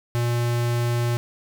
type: tone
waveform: square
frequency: 119.4 Hz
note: A#2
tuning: 42 cents sharp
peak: -21 dBFS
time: 0.15-1.17 s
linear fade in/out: 0 ms
effects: none